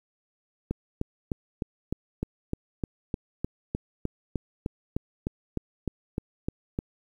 click train, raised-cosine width 3 ms, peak -15 dBFS, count 21, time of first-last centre 0.71-6.789 s, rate 3.29 Hz, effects 9-bit

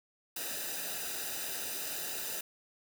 white noise with comb filter, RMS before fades -38 dBFS, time 0.36-2.41 s, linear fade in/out 5 ms, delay 0.91 ms, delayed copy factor -0.7, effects none

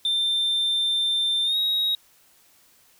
sine tone with pitch glide, 3580 to 3793 Hz, A7 to A#7, +29 to +29 cents, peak -18 dBFS, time 0.05-1.95 s, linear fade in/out 2 ms, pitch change +100 cents, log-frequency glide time 1.44-1.57 s, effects tanh soft clip ceiling -19 dBFS + white hiss -58 dBFS RMS until 2.99 s

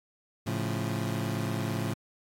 25% pulse chord, A augmented, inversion none, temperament equal, 110 / 138.59 / 174.61 Hz, A2 / C#3 / E#3, 0 / 0 / 0 cents, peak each -28 / -31 / -32 dBFS, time 0.46-1.94 s, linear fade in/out 10 ms, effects AAC 64 kbps

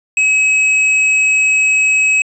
triangle tone with tanh clipping, 2558 Hz, D#7, 47 cents sharp, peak -11 dBFS, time 0.17-2.22 s, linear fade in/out 2 ms, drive 13 dB, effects resampled to 22050 Hz

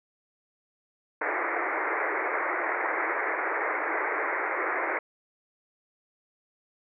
white band-pass noise, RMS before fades -29 dBFS, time 1.21-4.99 s, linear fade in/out 5 ms, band 310 to 2200 Hz, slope 96 dB/octave, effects none

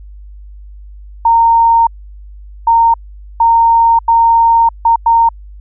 sine tone bursts at uneven times, 921 Hz, A#5, 21 cents flat, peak -5 dBFS, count 6, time 1.25-1.87 / 2.67-2.94 / 3.4-3.99 / 4.08-4.69 / 4.85-4.96 / 5.06-5.29 s, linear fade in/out 5 ms, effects added 50 Hz sine -30 dBFS peak until 5.6 s

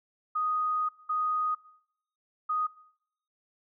sine tone bursts at uneven times, 1244.5 Hz, D#6, in tune, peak -26 dBFS, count 3, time 0.35-0.89 / 1.09-1.55 / 2.49-2.67 s, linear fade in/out 10 ms, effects noise-tail reverb RT60 0.7 s tail -20 dB re dry

